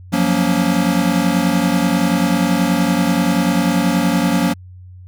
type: chord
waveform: square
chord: Gb major seventh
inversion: third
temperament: equal with one note detuned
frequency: 174.61 / 185 / 233.1 / 281.1 Hz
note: F3 / Gb3 / Bb3 / Db4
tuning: 0 / 0 / 0 / +24 cents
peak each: -20 dBFS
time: 0.12-4.54 s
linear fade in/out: 20 ms
effects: added 91 Hz sine -35 dBFS peak until 5.07 s